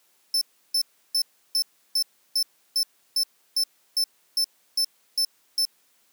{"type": "tone bursts", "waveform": "40% pulse", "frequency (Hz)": 5290, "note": "E8", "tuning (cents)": 5, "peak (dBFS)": -19, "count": 14, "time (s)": [0.34, 5.652], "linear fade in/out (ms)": 2, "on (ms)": 73, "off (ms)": 330, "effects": ["white hiss -64 dBFS RMS until 6.12 s", "high-pass 200 Hz 12 dB/octave"]}